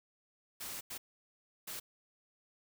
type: noise bursts at uneven times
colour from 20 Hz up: white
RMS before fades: -43 dBFS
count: 3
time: 0.6-0.81 / 0.9-0.98 / 1.67-1.8 s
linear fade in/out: 10 ms
effects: none